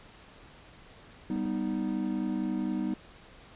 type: chord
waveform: triangle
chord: G augmented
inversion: none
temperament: equal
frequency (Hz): 196 / 246.9 / 311.1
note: G3 / B3 / D#4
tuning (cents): 0 / 0 / 0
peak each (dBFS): -31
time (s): 1.3-2.94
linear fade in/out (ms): 2
type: clicks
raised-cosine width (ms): 2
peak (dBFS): -31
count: 2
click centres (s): 1.36 / 1.457
effects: pink hiss -53 dBFS RMS until 3.55 s + resampled to 8000 Hz